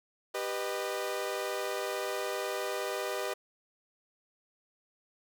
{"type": "chord", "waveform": "sawtooth", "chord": "G augmented", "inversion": "none", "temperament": "equal with one note detuned", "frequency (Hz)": [392, 493.9, 613.3], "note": ["G4", "B4", "D#5"], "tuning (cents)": [0, 0, -25], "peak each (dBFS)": -33, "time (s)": [0.34, 3.34], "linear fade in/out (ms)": 10, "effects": []}